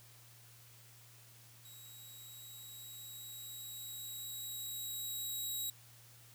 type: tone with level ramp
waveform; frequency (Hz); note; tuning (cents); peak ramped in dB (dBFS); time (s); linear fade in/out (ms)
10% pulse; 3841; B7; -49; -46 to -29; 1.65-5.7; 2
effects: added 117 Hz sine -61 dBFS peak until 6.34 s + white hiss -61 dBFS RMS until 6.34 s